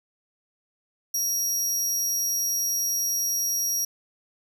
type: tone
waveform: sawtooth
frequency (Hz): 5670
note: F8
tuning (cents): +25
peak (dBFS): -21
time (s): 1.14-3.85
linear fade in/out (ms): 5
effects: none